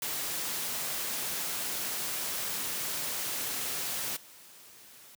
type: noise with level steps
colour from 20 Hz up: white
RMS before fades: -34 / -53 dBFS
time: 0.02-5.15 s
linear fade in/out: 2 ms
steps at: 4.16 s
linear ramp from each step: 10 ms
effects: high-pass 100 Hz 12 dB/octave